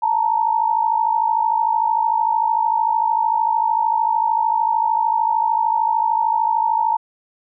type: tone pair together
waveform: sine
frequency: 877.7 / 931 Hz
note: A5 / A#5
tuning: -5 / -2 cents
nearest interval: minor second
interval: 103 cents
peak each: -18 dBFS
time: 0.02-6.97 s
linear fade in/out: 10 ms
effects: none